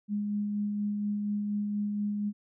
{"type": "tone with tremolo", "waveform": "sine", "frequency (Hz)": 206.6, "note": "G#3", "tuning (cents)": -9, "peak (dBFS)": -27, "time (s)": [0.08, 2.33], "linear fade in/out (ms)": 50, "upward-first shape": "sine", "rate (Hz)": 4.2, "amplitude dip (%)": 25, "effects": []}